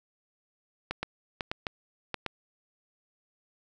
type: clicks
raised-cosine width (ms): 0.3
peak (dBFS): -15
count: 7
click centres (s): 0.91 / 1.03 / 1.408 / 1.515 / 1.668 / 2.143 / 2.263
effects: none